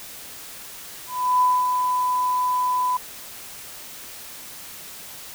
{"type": "tone with ADSR envelope", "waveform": "sine", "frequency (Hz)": 1000, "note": "B5", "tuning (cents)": 21, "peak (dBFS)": -14, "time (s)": [1.07, 2.97], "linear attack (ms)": 340, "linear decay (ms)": 240, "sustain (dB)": -5, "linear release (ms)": 4, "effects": ["white hiss -39 dBFS RMS until 5.34 s"]}